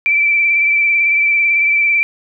sine tone with vibrato, 2331 Hz, D7, 14 cents flat, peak -10 dBFS, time 0.06-2.03 s, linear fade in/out 0 ms, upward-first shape sine, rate 18 Hz, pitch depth 27 cents each way, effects none

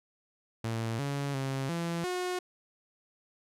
sawtooth tone with pitch steps, 113.6 / 141 / 134.8 / 169.2 / 362.3 Hz, A#2 / C#3 / C#3 / E3 / F#4, -44 / +30 / -48 / +45 / -36 cents, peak -27 dBFS, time 0.64-2.39 s, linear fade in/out 5 ms, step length 350 ms, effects low-pass 11000 Hz 12 dB/octave

